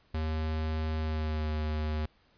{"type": "tone with pitch glide", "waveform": "square", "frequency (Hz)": [78.6, 76.89], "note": ["D#2", "D#2"], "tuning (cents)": [18, -20], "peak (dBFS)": -30, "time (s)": [0.14, 2.06], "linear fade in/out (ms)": 5, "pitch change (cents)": -38, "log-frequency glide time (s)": [0.98, 1.52], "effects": ["pink hiss -66 dBFS RMS until 2.37 s", "resampled to 11025 Hz"]}